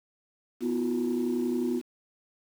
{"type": "chord", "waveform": "sine", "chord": "B suspended fourth", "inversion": "none", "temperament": "equal with one note detuned", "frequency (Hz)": [246.9, 329.6, 360.9], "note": ["B3", "E4", "F#4"], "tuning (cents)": [0, 0, -43], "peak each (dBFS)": [-27, -32, -29], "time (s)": [0.6, 1.82], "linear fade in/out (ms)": 50, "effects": ["tanh soft clip ceiling -20 dBFS", "8-bit"]}